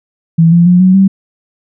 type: tone with pitch steps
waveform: sine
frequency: 164.81 / 171.51 / 178.49 / 185.74 / 193.29 Hz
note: E3 / F3 / F3 / F#3 / G3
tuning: 0 / -31 / +38 / +7 / -24 cents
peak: -3 dBFS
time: 0.38-1.08 s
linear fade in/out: 10 ms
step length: 140 ms
effects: none